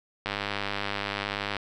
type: click train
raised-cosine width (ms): 0.3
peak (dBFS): -13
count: 133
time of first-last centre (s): 0.26-1.567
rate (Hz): 101
effects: none